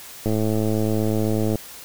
click train, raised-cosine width 2 ms, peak -10 dBFS, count 141, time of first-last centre 0.26-1.556 s, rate 108 Hz, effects white hiss -40 dBFS RMS until 1.84 s

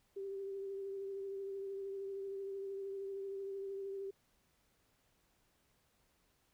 sine tone with vibrato, 392 Hz, G4, in tune, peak -40 dBFS, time 0.16-4.11 s, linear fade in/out 10 ms, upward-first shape triangle, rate 13 Hz, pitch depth 27 cents each way, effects pink hiss -75 dBFS RMS until 6.53 s

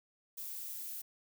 violet noise, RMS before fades -43 dBFS, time 0.37-1.02 s, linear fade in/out 10 ms, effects none

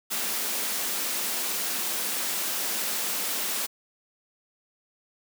white high-pass noise, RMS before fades -29 dBFS, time 0.1-3.67 s, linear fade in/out 20 ms, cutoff 180 Hz, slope 96 dB/octave, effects none

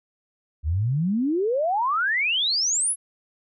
sine exponential sweep, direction up, 70.7 to 11175 Hz, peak -20 dBFS, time 0.63-2.96 s, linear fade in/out 50 ms, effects none

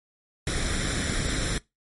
pink noise with comb filter, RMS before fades -27 dBFS, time 0.47-1.58 s, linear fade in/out 2 ms, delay 0.54 ms, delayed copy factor +0.65, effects noise-tail reverb RT60 0.2 s tail -22 dB re dry + MP3 48 kbps

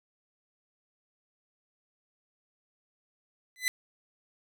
sawtooth tone with exponential growth, 2010 Hz, B6, 30 cents sharp, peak -18 dBFS, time 3.56-3.68 s, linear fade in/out 0 ms, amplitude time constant 26 ms, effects none

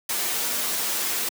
white noise with comb filter, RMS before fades -26 dBFS, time 0.09-1.29 s, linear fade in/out 5 ms, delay 8.5 ms, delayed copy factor +0.6, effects high-pass 200 Hz 12 dB/octave

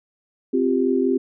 sine chord, C suspended fourth, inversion none, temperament equal with one note detuned, 261.6 / 349.2 / 393.6 Hz, C4 / F4 / G4, 0 / 0 / +7 cents, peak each -20 / -23 / -21 dBFS, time 0.53-1.18 s, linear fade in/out 10 ms, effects none

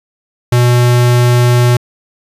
square tone, 122 Hz, B2, 21 cents flat, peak -7 dBFS, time 0.52-1.77 s, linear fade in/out 5 ms, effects resampled to 32000 Hz

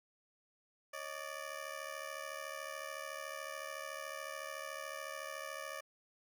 15% pulse ring-modulated tone, 587.3 Hz, D5, in tune, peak -33 dBFS, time 0.93-5.81 s, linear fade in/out 10 ms, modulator 36.9 Hz, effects none

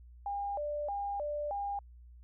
sine tone with vibrato, 690 Hz, F5, 21 cents flat, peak -33 dBFS, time 0.26-1.79 s, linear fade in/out 2 ms, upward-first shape square, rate 1.6 Hz, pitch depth 270 cents each way, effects added 60 Hz sine -51 dBFS peak until 2.23 s

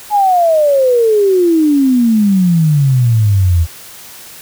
sine exponential sweep, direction down, 850 to 80.3 Hz, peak -7 dBFS, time 0.1-3.67 s, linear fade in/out 50 ms, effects white hiss -34 dBFS RMS until 4.41 s

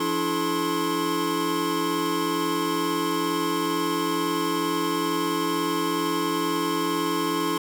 square tone cluster, 172.2 / 290.3 / 332.5 / 429.5 / 1068 Hz, F3 / D4 / E4 / A4 / C6, -24 / -20 / +15 / -42 / +35 cents, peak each -36 / -30 / -29 / -31 / -29 dBFS, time 0-7.58 s, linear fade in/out 5 ms, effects none

